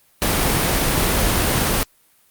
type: noise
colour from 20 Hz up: pink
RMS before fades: -18 dBFS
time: 0.22-1.83 s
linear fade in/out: 0 ms
effects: white hiss -57 dBFS RMS until 2.3 s + Opus 32 kbps